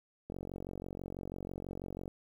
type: click train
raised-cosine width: 2 ms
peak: -28 dBFS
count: 83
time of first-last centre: 0.3-2.079 s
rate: 46.1 Hz
effects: 10-bit